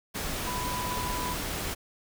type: tone in noise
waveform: sine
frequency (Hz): 991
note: B5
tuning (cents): +6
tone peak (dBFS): -33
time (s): 0.46-1.35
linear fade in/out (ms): 20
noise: pink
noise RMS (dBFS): -33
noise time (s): 0.14-1.75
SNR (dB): -3
effects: none